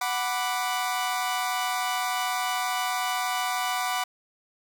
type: chord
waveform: sawtooth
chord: B minor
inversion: second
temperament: equal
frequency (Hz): 740 / 987.8 / 1174.7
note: F#5 / B5 / D6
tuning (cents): 0 / 0 / 0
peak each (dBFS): -25 / -27 / -28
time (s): 0.01-4.04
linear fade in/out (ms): 5
effects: none